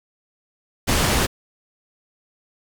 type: low-pass noise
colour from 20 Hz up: pink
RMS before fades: -19 dBFS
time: 0.87-1.27 s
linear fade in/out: 20 ms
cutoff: 11000 Hz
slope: 12 dB/octave
effects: none